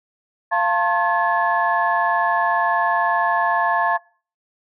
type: tone cluster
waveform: sine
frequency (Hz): 692 / 893 / 1072 / 1715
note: F5 / A5 / C6 / A6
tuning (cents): -16 / +25 / +42 / -45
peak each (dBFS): -21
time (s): 0.51-3.98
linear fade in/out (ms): 20
effects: noise-tail reverb RT60 0.4 s tail -22 dB re dry + tanh soft clip ceiling -6 dBFS